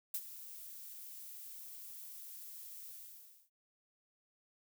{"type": "noise with ADSR envelope", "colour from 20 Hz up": "violet", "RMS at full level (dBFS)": -36, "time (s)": [0.14, 3.5], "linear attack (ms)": 5, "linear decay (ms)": 56, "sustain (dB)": -14, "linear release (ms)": 610, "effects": []}